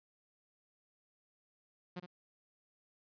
sawtooth tone with echo, 178.9 Hz, F3, 42 cents sharp, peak -36 dBFS, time 1.96-2 s, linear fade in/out 10 ms, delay 63 ms, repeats 1, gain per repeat -8 dB, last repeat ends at 2.063 s, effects resampled to 11025 Hz

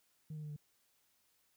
sine tone with pitch steps, 154.7 / 152.39 / 150.12 / 147.88 Hz, D#3 / D#3 / D3 / D3, -10 / -36 / +38 / +12 cents, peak -40 dBFS, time 0.3-0.564 s, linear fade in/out 5 ms, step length 66 ms, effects tanh soft clip ceiling -40 dBFS + white hiss -75 dBFS RMS until 1.56 s

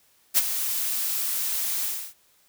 blue noise with ADSR envelope, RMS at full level -17 dBFS, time 0.34-2.14 s, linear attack 35 ms, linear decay 38 ms, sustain -10 dB, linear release 300 ms, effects white hiss -62 dBFS RMS until 2.48 s

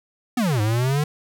square exponential two-way sweep, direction down then up, 261.6 to 103.1 to 153.4 Hz, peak -19 dBFS, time 0.37-1.04 s, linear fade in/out 5 ms, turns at 0.61 s, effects none

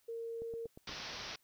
sine tone, 460 Hz, A#4, 23 cents flat, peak -39 dBFS, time 0.08-0.67 s, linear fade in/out 10 ms
click train, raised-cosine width 2 ms, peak -37 dBFS, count 5, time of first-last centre 0.42-0.893 s, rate 8.46 Hz
white low-pass noise, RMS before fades -45 dBFS, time 0.87-1.36 s, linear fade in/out 5 ms, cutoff 5800 Hz, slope 96 dB/octave
effects white hiss -73 dBFS RMS until 1.43 s

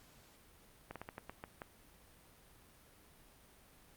slowing click train, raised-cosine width 0.5 ms, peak -29 dBFS, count 8, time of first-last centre 0.91-1.618 s, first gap 47 ms, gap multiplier 1.25, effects pink hiss -63 dBFS RMS until 3.96 s + Opus 48 kbps

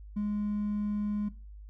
triangle tone with hard clipping, 207.7 Hz, G#3, in tune, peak -29 dBFS, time 0.16-1.29 s, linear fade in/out 10 ms, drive 4 dB, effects noise-tail reverb RT60 0.3 s tail -17 dB re dry + added 51 Hz sine -44 dBFS peak until 1.69 s

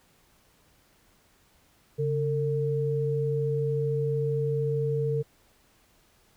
sine tone pair together, 140 / 452.2 Hz, C#3 / A4, +18 / +47 cents, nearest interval octave + minor sixth, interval 2029 cents, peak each -27 dBFS, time 1.98-5.23 s, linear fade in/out 20 ms, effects pink hiss -63 dBFS RMS until 6.36 s

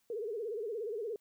sine tone with vibrato, 440 Hz, A4, in tune, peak -35 dBFS, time 0.1-1.16 s, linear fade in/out 2 ms, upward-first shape sine, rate 17 Hz, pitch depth 150 cents each way, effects white hiss -75 dBFS RMS until 1.2 s

